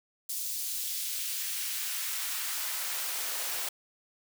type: noise with high-pass filter sweep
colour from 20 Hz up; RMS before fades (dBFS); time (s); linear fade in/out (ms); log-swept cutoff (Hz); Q
white; -34; 0.29-3.69; 5; 5500 to 440; 0.82
effects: none